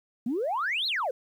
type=exponential two-way sweep; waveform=sine; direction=up then down; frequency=219.4 to 4357 to 466.6 Hz; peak=-25 dBFS; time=0.26-1.11 s; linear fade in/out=5 ms; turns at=0.87 s; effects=tanh soft clip ceiling -21 dBFS + 10-bit